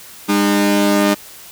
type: tone pair together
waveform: sawtooth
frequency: 202.8 / 303.9 Hz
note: G#3 / D#4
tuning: -41 / -41 cents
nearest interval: perfect fifth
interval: 700 cents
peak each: -11 dBFS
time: 0.28-1.15 s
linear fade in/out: 20 ms
effects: white hiss -38 dBFS RMS until 1.51 s